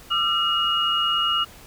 sine tone cluster, 1199 / 1355 / 2874 Hz, D6 / E6 / F7, +36 / +47 / +49 cents, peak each -28 / -24 / -21 dBFS, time 0.1-1.45 s, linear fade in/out 20 ms, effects pink hiss -46 dBFS RMS until 1.66 s

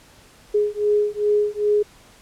sine beating tone pair, 415.6 / 418.1 Hz, G#4 / G#4, +1 / +12 cents, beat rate 2.5 Hz, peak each -20 dBFS, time 0.54-1.83 s, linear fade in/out 10 ms, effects pink hiss -50 dBFS RMS until 2.21 s + low-pass 11000 Hz 12 dB/octave

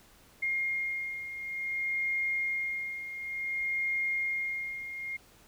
sine beating tone pair, 2130 / 2130.56 Hz, C7 / C7, +30 / +31 cents, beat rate 0.56 Hz, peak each -37 / -31 dBFS, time 0.42-5.17 s, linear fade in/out 10 ms, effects pink hiss -59 dBFS RMS until 5.47 s

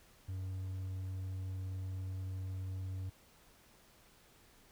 triangle tone, 94 Hz, F#2, 28 cents sharp, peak -36 dBFS, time 0.28-3.1 s, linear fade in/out 10 ms, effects pink hiss -64 dBFS RMS until 4.71 s

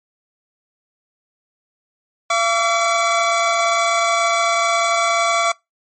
25% pulse tone pair together, 680.2 / 1144 Hz, F5 / D6, -46 / -46 cents, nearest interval major sixth, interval 900 cents, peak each -14 dBFS, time 2.3-5.52 s, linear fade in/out 5 ms, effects noise-tail reverb RT60 0.2 s tail -25 dB re dry + MP3 32 kbps

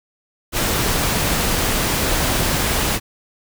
pink noise, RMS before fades -19 dBFS, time 0.52-3 s, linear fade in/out 50 ms, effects none

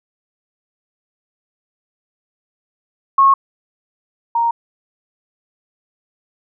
sine tone pair in turn, 1091 / 932.1 Hz, C#6 / A#5, -28 / 0 cents, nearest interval minor third, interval 272 cents, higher first, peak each -7 / -13 dBFS, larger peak first, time 3.18-3.34 / 4.35-4.51 s, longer neither, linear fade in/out 5 ms, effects none

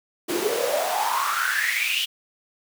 pink noise with high-pass filter sweep, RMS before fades -24 dBFS, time 0.28-2.06 s, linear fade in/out 20 ms, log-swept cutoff 330 to 3100 Hz, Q 9.3, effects none

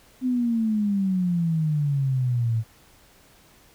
sine exponential sweep, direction down, 258.7 to 110 Hz, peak -20 dBFS, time 0.21-2.64 s, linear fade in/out 50 ms, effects pink hiss -55 dBFS RMS until 3.74 s

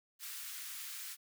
white high-pass noise, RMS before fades -45 dBFS, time 0.19-1.17 s, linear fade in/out 50 ms, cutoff 1300 Hz, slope 24 dB/octave, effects none

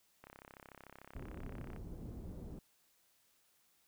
click train, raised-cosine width 0.5 ms, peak -37 dBFS, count 52, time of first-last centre 0.24-1.762 s, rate 33.5 Hz
pink low-pass noise, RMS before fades -47 dBFS, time 1.15-2.59 s, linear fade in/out 2 ms, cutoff 330 Hz, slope 12 dB/octave
effects white hiss -73 dBFS RMS until 3.87 s

